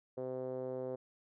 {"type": "tone with low-pass filter", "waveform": "5% pulse", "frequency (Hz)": 128.6, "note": "C3", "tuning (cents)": -30, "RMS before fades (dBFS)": -40, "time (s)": [0.17, 0.96], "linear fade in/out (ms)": 10, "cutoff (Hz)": 480, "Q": 4.1, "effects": []}